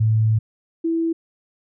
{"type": "tone pair in turn", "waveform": "sine", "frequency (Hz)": [110, 329.6], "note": ["A2", "E4"], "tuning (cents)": [0, 0], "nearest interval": "octave + perfect fifth", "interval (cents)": 1900, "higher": "second", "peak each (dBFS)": [-14, -18], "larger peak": "first", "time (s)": [[0, 0.39], [0.84, 1.13]], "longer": "first", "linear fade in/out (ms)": 10, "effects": []}